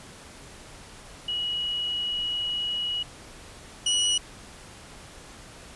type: tone pair in turn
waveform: sine / sawtooth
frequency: 2914 / 2927 Hz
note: F#7 / F#7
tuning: -27 / -19 cents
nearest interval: unison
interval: 8 cents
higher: second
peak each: -26 / -18 dBFS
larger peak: second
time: 1.28-3.03 / 3.86-4.18 s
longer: first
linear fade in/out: 5 ms
effects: pink hiss -46 dBFS RMS until 5.75 s + resampled to 24000 Hz